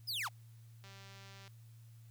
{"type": "linear sweep", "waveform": "45% pulse", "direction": "down", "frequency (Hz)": [5270, 610], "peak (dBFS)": -36, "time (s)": [0.07, 0.29], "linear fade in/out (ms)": 20}
{"type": "click train", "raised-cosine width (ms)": 0.2, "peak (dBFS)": -39, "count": 126, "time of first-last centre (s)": [0.84, 1.478], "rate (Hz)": 196}
{"effects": ["added 114 Hz sine -54 dBFS peak until 2.1 s", "white hiss -71 dBFS RMS until 2.1 s"]}